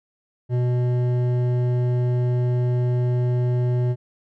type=tone with hard clipping; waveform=sine; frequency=123.47 Hz; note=B2; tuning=in tune; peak=-20 dBFS; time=0.49-3.96 s; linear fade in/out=50 ms; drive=10 dB; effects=none